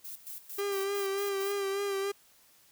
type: noise with tremolo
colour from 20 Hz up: violet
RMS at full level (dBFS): -42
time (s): 0.04-1.62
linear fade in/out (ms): 10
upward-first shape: square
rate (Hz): 4.4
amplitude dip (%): 80
type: tone with vibrato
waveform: 45% pulse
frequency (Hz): 396.6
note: G4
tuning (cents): +20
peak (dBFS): -30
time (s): 0.58-2.12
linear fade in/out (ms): 10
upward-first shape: sine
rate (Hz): 3.4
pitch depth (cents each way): 34
effects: white hiss -62 dBFS RMS until 2.71 s